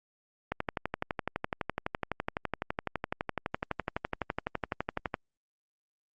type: click train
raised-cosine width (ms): 0.5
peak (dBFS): -15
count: 56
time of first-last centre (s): 0.52-5.142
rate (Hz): 11.9
effects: Opus 48 kbps